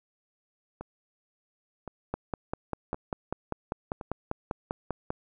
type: two click trains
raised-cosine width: 1 ms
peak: -16 / -24 dBFS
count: 16 / 4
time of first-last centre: 2.14-5.104 / 0.81-4.012 s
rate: 5.06 / 0.937 Hz
effects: none